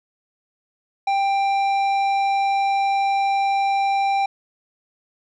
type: tone with tanh clipping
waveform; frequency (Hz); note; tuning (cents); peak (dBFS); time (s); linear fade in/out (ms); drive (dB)
sine; 789; G5; +11; -19; 1.07-4.26; 5; 11
effects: none